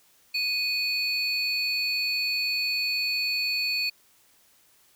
triangle tone pair together, 2489 / 4435 Hz, D#7 / C#8, 0 / 0 cents, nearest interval minor seventh, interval 1000 cents, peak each -26 dBFS, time 0.34-3.9 s, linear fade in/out 10 ms, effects white hiss -61 dBFS RMS until 4.95 s

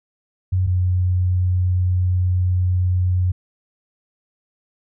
sine tone pair in turn, 92.5 / 90.86 Hz, F#2 / F#2, 0 / -31 cents, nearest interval unison, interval 31 cents, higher first, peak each -15 dBFS, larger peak neither, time 0.52-0.67 / 0.67-3.32 s, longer second, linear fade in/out 10 ms, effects none

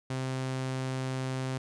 sawtooth tone, 130.81 Hz, C3, in tune, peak -27 dBFS, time 0.1-1.58 s, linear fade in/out 5 ms, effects resampled to 22050 Hz

